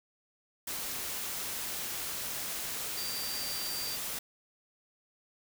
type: tone in noise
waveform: sine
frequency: 4699 Hz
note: D8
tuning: in tune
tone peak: -38 dBFS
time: 2.97-3.96 s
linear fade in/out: 5 ms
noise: white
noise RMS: -37 dBFS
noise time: 0.67-4.19 s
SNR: -4 dB
effects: none